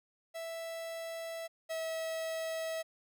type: tone pair in turn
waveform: 45% pulse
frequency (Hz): 659.3 / 647.2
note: E5 / E5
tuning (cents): 0 / -32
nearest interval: unison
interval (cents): 32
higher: first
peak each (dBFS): -39 / -35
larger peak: second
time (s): 0.34-1.48 / 1.69-2.83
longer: neither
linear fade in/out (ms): 20
effects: none